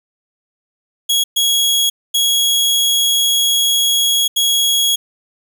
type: tone bursts at uneven times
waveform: sawtooth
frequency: 3322 Hz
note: G#7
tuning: in tune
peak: -9 dBFS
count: 4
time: 1.09-1.24 / 1.36-1.9 / 2.14-4.28 / 4.36-4.96 s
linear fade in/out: 10 ms
effects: none